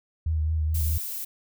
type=tone with vibrato; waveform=sine; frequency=78.5 Hz; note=D#2; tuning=16 cents sharp; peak=-22 dBFS; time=0.26-0.98 s; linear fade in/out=5 ms; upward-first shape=triangle; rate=4.6 Hz; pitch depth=42 cents each way
type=noise; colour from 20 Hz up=violet; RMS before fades=-33 dBFS; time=0.74-1.25 s; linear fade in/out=10 ms
effects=none